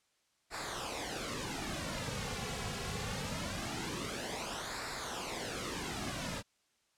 pink noise with flanger, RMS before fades -39 dBFS, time 0.5-6.43 s, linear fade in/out 50 ms, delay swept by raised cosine 0.32 to 3.32 ms, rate 0.23 Hz, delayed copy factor -0.7, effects white hiss -75 dBFS RMS until 6.97 s + low-pass 8000 Hz 12 dB/octave

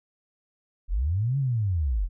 sine linear two-way sweep, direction up then down, 35.14 to 141.8 to 37.4 Hz, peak -22 dBFS, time 0.88-2.09 s, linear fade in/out 50 ms, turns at 1.38 s, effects none

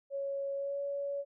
sine tone with pitch glide, 554.4 to 563.4 Hz, C#5 to C#5, 0 to +28 cents, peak -33 dBFS, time 0.1-1.25 s, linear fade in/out 50 ms, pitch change +28 cents, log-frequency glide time 0.55-0.79 s, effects none

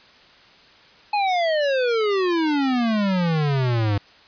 square exponential sweep, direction down, 847 to 99.1 Hz, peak -19 dBFS, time 1.13-3.98 s, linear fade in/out 5 ms, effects white hiss -50 dBFS RMS until 4.27 s + resampled to 11025 Hz

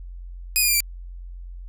5% pulse tone with pitch steps, 2489 / 2441 / 2393 / 2347 Hz, D#7 / D#7 / D7 / D7, 0 / -34 / +32 / -2 cents, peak -8 dBFS, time 0.56-0.804 s, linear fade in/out 0 ms, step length 61 ms, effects added 44 Hz sine -34 dBFS peak until 1.68 s

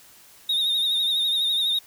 triangle tone with vibrato, 3702 Hz, A#7, 13 cents flat, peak -19 dBFS, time 0.49-1.79 s, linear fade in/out 5 ms, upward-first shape sine, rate 12 Hz, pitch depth 51 cents each way, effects white hiss -51 dBFS RMS until 1.86 s

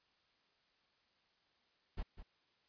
brown noise with echo, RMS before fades -40 dBFS, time 1.97-2.03 s, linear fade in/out 10 ms, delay 200 ms, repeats 1, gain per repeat -11 dB, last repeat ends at 2.23 s, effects white hiss -75 dBFS RMS until 2.68 s + resampled to 11025 Hz

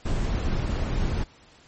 brown noise, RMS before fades -25 dBFS, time 0.05-1.24 s, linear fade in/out 10 ms, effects pink hiss -54 dBFS RMS until 1.67 s + MP3 32 kbps

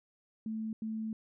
sine tone bursts at uneven times, 220 Hz, A3, in tune, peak -34 dBFS, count 2, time 0.46-0.73 / 0.82-1.13 s, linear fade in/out 2 ms, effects none

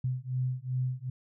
sine beating tone pair, 126.5 / 129.1 Hz, B2 / C3, +42 / -23 cents, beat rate 2.6 Hz, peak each -32 / -32 dBFS, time 0.04-1.1 s, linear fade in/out 5 ms, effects none

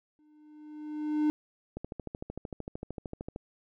triangle tone with exponential growth, 302.4 Hz, D#4, 49 cents flat, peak -20 dBFS, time 0.19-1.3 s, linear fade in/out 0 ms, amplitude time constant 240 ms
click train, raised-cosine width 2 ms, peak -24 dBFS, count 22, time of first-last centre 1.77-3.361 s, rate 13.2 Hz
effects none

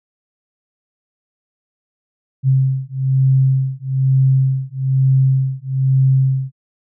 sine beating tone pair, 132.4 / 133.5 Hz, C3 / C3, +21 / +35 cents, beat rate 1.1 Hz, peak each -15 dBFS, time 2.43-6.52 s, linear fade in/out 50 ms, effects none

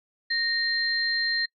sine tone pair together, 1853 / 4164 Hz, A#6 / C8, -11 / -9 cents, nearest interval octave + major second, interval 1402 cents, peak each -26 dBFS, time 0.3-1.46 s, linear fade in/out 10 ms, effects noise-tail reverb RT60 0.1 s tail -24 dB re dry

